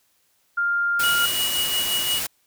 sine tone, 1400 Hz, F6, 4 cents sharp, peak -19 dBFS, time 0.57-1.26 s, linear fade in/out 10 ms
white noise, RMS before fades -27 dBFS, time 0.99-2.27 s, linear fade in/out 10 ms
square tone with tremolo, 2912 Hz, F#7, 28 cents flat, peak -21 dBFS, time 1.03-2.2 s, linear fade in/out 10 ms, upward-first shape triangle, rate 5.7 Hz, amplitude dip 55%
effects white hiss -65 dBFS RMS until 2.46 s

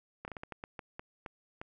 slowing click train, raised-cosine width 0.5 ms, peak -26 dBFS, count 11, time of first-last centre 0.25-1.615 s, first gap 29 ms, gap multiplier 1.32, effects none

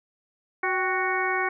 harmonic tone with a mistuned harmonic, 370 Hz, F#4, in tune, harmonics 1 / 2 / 3 / 4 / 5 / 6, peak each -30 / -30 / -30 / -30 / -30 / -30 dBFS, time 0.63-1.49 s, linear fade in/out 5 ms, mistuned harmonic 2, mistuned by +72 cents, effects none

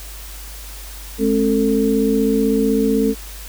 sine tone cluster, 213.9 / 269.8 / 445.5 Hz, A3 / C#4 / A4, -49 / -47 / +22 cents, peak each -18 dBFS, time 1.18-3.15 s, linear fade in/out 50 ms, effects added 50 Hz sine -33 dBFS peak until 3.48 s + white hiss -37 dBFS RMS until 3.48 s

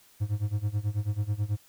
triangle tone with tremolo, 104.1 Hz, G#2, 5 cents sharp, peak -21 dBFS, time 0.2-1.57 s, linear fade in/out 20 ms, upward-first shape sine, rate 9.2 Hz, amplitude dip 90%, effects white hiss -59 dBFS RMS until 1.68 s

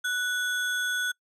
sine tone with sample-and-hold, 1480 Hz, F#6, in tune, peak -25 dBFS, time 0.04-1.12 s, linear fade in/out 10 ms, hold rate 4900 Hz, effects noise-tail reverb RT60 0.1 s tail -26 dB re dry + low-pass 11000 Hz 12 dB/octave

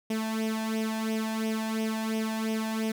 sawtooth tone with flanger, 220.6 Hz, A3, 5 cents sharp, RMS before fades -30 dBFS, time 0.1-2.92 s, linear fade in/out 5 ms, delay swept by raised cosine 0.34 to 1.2 ms, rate 2.9 Hz, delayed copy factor +0.7, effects none

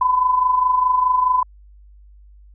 sine tone with amplitude modulation, 1007 Hz, B5, 33 cents sharp, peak -11 dBFS, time 0.01-1.43 s, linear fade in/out 5 ms, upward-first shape sine, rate 24.8 Hz, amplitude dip 60%, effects added 50 Hz sine -43 dBFS peak until 2.54 s

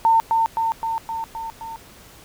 sine tone with echo, 905 Hz, A5, 48 cents sharp, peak -12 dBFS, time 0.05-0.2 s, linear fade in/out 0 ms, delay 260 ms, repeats 6, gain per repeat -3 dB, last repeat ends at 1.76 s, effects pink hiss -46 dBFS RMS until 2.24 s

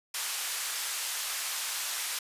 white band-pass noise, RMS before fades -34 dBFS, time 0.14-2.19 s, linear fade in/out 5 ms, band 1000 to 11000 Hz, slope 12 dB/octave, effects resampled to 32000 Hz

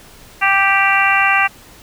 harmonic tone, 392 Hz, G4, in tune, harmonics 2 / 3 / 4 / 5 / 6 / 7, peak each -18 / -18 / -18 / -18 / -18 / -18 dBFS, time 0.41-1.48 s, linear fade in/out 20 ms, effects pink hiss -42 dBFS RMS until 1.82 s

